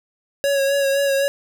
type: tone with vibrato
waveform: square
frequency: 554.4 Hz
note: C#5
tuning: in tune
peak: -17 dBFS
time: 0.44-1.28 s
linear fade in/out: 0 ms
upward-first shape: sine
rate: 3.9 Hz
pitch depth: 28 cents each way
effects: none